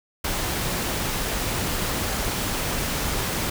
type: noise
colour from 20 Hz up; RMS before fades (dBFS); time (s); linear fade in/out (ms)
pink; -26; 0.24-3.5; 5
effects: none